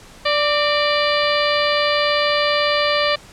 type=harmonic tone with a mistuned harmonic; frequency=587.3 Hz; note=D5; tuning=in tune; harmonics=1 / 2 / 3 / 4 / 5 / 6 / 7 / 8; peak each=-19 / -22 / -24 / -25 / -26 / -27 / -27 / -28 dBFS; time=0.25-3.16 s; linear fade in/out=10 ms; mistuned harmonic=3; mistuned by=+55 cents; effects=pink hiss -43 dBFS RMS until 3.32 s + low-pass 9000 Hz 12 dB/octave